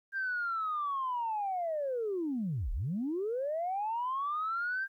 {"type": "linear two-way sweep", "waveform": "sine", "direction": "down then up", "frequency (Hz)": [1600, 31.05, 1600], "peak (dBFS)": -30, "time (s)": [0.12, 4.88], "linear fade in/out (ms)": 50, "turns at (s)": 2.72, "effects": ["tanh soft clip ceiling -26 dBFS", "12-bit"]}